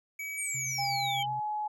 square tone, 2277 Hz, C#7, 46 cents sharp, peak -36 dBFS, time 0.19-1.23 s, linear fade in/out 5 ms
sine exponential sweep, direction down, 9140 to 2979 Hz, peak -33 dBFS, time 0.37-1.26 s, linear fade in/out 20 ms
sine tone with tremolo, 131.4 Hz, C3, 8 cents sharp, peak -39 dBFS, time 0.54-1.4 s, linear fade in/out 10 ms, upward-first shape square, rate 8.2 Hz, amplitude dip 25%
sine tone with pitch glide, 801 to 846.2 Hz, G5 to G#5, +37 to +32 cents, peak -30 dBFS, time 0.78-1.68 s, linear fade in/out 10 ms, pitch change +95 cents, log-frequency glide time 1.2-1.3 s
effects none

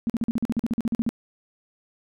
sine tone bursts, 230 Hz, A#3, 23 cents flat, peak -20 dBFS, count 15, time 0.07-1.091 s, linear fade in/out 0 ms, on 27 ms, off 44 ms, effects none

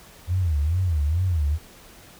sine tone with vibrato, 82.2 Hz, E2, 4 cents flat, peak -19 dBFS, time 0.27-1.59 s, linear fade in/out 50 ms, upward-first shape sine, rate 2.3 Hz, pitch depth 230 cents each way, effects pink hiss -48 dBFS RMS until 2.19 s

